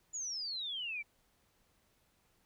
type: exponential sweep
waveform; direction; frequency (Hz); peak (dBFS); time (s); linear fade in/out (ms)
sine; down; 7040 to 2270; -37; 0.13-1.03; 20
effects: pink hiss -73 dBFS RMS until 2.45 s